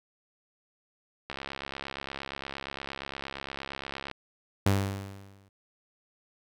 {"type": "click train", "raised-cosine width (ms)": 0.3, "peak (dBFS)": -20, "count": 194, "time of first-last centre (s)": [1.3, 4.113], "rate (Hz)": 68.6}
{"type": "tone with exponential decay", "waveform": "sawtooth", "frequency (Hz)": 98.3, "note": "G2", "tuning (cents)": 5, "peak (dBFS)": -16, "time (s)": [4.66, 5.49], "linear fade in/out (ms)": 5, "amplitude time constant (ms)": 180}
{"effects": []}